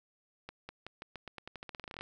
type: accelerating click train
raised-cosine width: 0.3 ms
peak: -27 dBFS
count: 20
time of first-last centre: 0.49-2.01 s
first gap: 200 ms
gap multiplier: 0.88
effects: none